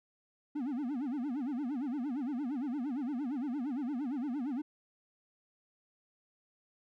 triangle tone with vibrato, 266.4 Hz, C4, 31 cents sharp, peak -31 dBFS, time 0.55-4.62 s, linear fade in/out 10 ms, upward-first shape sine, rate 8.7 Hz, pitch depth 230 cents each way, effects none

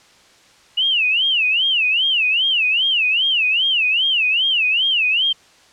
sine tone with vibrato, 2831 Hz, F7, 23 cents sharp, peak -14 dBFS, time 0.77-5.33 s, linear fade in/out 10 ms, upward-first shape sine, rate 2.5 Hz, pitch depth 230 cents each way, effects white hiss -50 dBFS RMS until 5.72 s + low-pass 6000 Hz 12 dB/octave

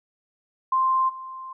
sine tone with level steps, 1047 Hz, C6, 1 cent sharp, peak -18 / -34 dBFS, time 0.72-1.53 s, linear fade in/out 5 ms, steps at 1.08 s, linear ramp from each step 20 ms, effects none

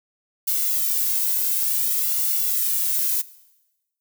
violet noise with flanger, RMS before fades -22 dBFS, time 0.47-3.22 s, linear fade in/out 10 ms, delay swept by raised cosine 1.4 to 1.94 ms, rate 0.56 Hz, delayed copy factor +0.8, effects noise-tail reverb RT60 1.0 s tail -19 dB re dry

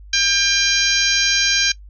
harmonic tone with a mistuned harmonic, 799 Hz, G5, 33 cents sharp, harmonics 2 / 3 / 4 / 5 / 6 / 7 / 8, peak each -22 / -22 / -22 / -22 / -22 / -22 / -22 dBFS, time 0.13-1.72 s, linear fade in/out 5 ms, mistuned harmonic 4, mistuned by -16 cents, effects noise-tail reverb RT60 0.1 s tail -20 dB re dry + added 50 Hz sine -37 dBFS peak until 1.89 s

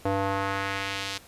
square tone with band-pass filter sweep, 98 Hz, G2, in tune, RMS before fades -29 dBFS, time 0.05-1.18 s, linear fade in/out 5 ms, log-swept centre 610 to 4300 Hz, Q 1.1, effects pink hiss -51 dBFS RMS until 1.27 s + resampled to 32000 Hz

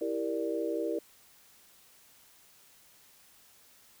sine chord, E half-diminished seventh, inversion none, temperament equal with one note detuned, 329.6 / 394 / 466.2 / 587.3 Hz, E4 / G4 / Bb4 / D5, 0 / +9 / 0 / 0 cents, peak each -34 / -37 / -34 / -37 dBFS, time 0.01-0.99 s, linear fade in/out 5 ms, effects white hiss -60 dBFS RMS until 4 s

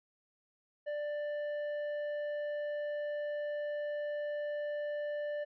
triangle tone with hard clipping, 590 Hz, D5, 8 cents sharp, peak -36 dBFS, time 0.86-5.45 s, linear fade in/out 20 ms, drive 10 dB, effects resampled to 11025 Hz

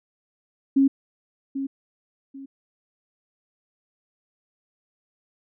sine tone with echo, 272.5 Hz, C#4, 29 cents flat, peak -14 dBFS, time 0.76-0.88 s, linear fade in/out 10 ms, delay 790 ms, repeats 2, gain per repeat -11 dB, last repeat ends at 2.46 s, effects none

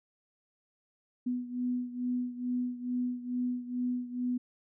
sine beating tone pair, 246.9 / 249.2 Hz, B3 / B3, 0 / +16 cents, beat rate 2.3 Hz, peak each -32 / -36 dBFS, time 1.26-4.38 s, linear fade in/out 10 ms, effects none

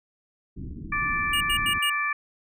pink low-pass noise, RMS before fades -36 dBFS, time 0.56-1.79 s, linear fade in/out 10 ms, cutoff 340 Hz, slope 48 dB/octave
harmonic tone, 585 Hz, D5, 7 cents flat, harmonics 2 / 3 / 4, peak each -28 / -28 / -28 dBFS, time 0.92-2.13 s, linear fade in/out 5 ms
square tone bursts, 2858 Hz, F7, 39 cents sharp, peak -24 dBFS, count 4, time 1.33-1.899 s, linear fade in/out 5 ms, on 77 ms, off 87 ms
effects none

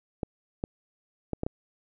clicks, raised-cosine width 2 ms, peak -16 dBFS, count 5, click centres 0.232 / 0.639 / 1.333 / 1.434 / 1.465 s, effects none

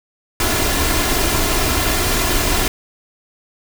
pink noise with comb filter, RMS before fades -17 dBFS, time 0.4-2.68 s, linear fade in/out 2 ms, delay 2.9 ms, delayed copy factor +0.5, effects none

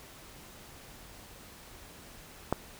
click, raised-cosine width 1 ms, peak -12 dBFS, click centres 2.526 s, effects pink hiss -51 dBFS RMS until 2.79 s

